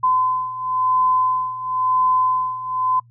sine beating tone pair, 1020 / 1020.97 Hz, C6 / C6, -44 / -43 cents, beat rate 0.97 Hz, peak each -22 / -18 dBFS, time 0.03-3 s, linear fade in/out 10 ms, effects noise-tail reverb RT60 0.1 s tail -25 dB re dry + added 118 Hz sine -47 dBFS peak until 3.1 s

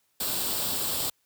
white noise with comb filter, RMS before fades -29 dBFS, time 0.2-1.1 s, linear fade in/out 5 ms, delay 0.24 ms, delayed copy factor +0.6, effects white hiss -71 dBFS RMS until 1.25 s + high-pass 60 Hz 12 dB/octave

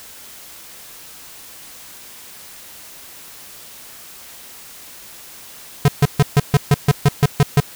square tone bursts, 143.1 Hz, D3, 45 cents flat, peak -9 dBFS, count 11, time 5.85-7.602 s, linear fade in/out 2 ms, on 32 ms, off 140 ms, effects white hiss -39 dBFS RMS until 7.75 s

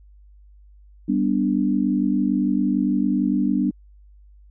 sine chord, G major, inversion none, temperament equal, 196 / 246.9 / 293.7 Hz, G3 / B3 / D4, 0 / 0 / 0 cents, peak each -22 dBFS, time 1.08-3.71 s, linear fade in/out 10 ms, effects added 50 Hz sine -46 dBFS peak until 4.5 s

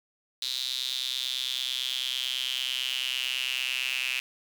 sawtooth tone with high-pass filter sweep, 129 Hz, C3, 24 cents flat, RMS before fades -31 dBFS, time 0.42-4.2 s, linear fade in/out 2 ms, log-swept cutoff 3900 to 2600 Hz, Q 7, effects none

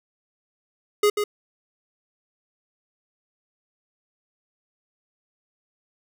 square tone with echo, 415.3 Hz, G#4, in tune, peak -16 dBFS, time 1.03-1.1 s, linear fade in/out 5 ms, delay 140 ms, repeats 1, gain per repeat -6 dB, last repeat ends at 1.24 s, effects none

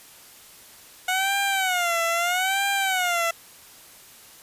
15% pulse tone with vibrato, 730 Hz, F#5, 24 cents flat, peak -15 dBFS, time 1.08-3.31 s, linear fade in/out 5 ms, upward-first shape sine, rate 0.78 Hz, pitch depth 150 cents each way, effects white hiss -48 dBFS RMS until 4.42 s + resampled to 32000 Hz

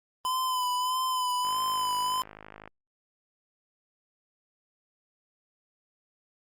square tone with vibrato, 1012 Hz, B5, 42 cents sharp, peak -27 dBFS, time 0.25-2.22 s, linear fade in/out 0 ms, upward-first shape sine, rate 1.6 Hz, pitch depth 33 cents each way
click train, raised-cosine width 0.5 ms, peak -29 dBFS, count 65, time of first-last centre 1.45-2.676 s, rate 52.2 Hz
effects Opus 32 kbps

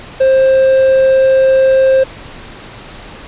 triangle tone, 529 Hz, C5, 19 cents sharp, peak -4 dBFS, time 0.2-2.04 s, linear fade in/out 10 ms, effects pink hiss -32 dBFS RMS until 3.27 s + resampled to 8000 Hz

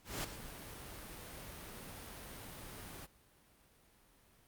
pink noise with ADSR envelope, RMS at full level -38 dBFS, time 0.04-3.07 s, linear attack 200 ms, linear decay 9 ms, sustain -11 dB, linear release 25 ms, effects pink hiss -67 dBFS RMS until 4.47 s + Opus 48 kbps

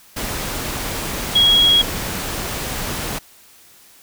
sine tone in noise, 3307 Hz, G#7, 8 cents flat, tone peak -10 dBFS, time 1.35-1.82 s, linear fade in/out 10 ms, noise pink, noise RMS -25 dBFS, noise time 0.16-3.19 s, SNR +12 dB, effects white hiss -48 dBFS RMS until 4.02 s

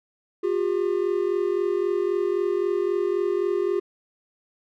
triangle tone pair together, 357.7 / 401.5 Hz, F4 / G4, +41 / +41 cents, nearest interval major second, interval 200 cents, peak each -22 dBFS, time 0.43-3.8 s, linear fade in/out 10 ms, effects none

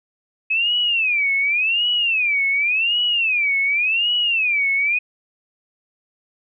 sine tone with vibrato, 2538 Hz, D#7, 34 cents sharp, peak -16 dBFS, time 0.5-4.99 s, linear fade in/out 10 ms, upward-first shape sine, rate 0.89 Hz, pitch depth 250 cents each way, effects none

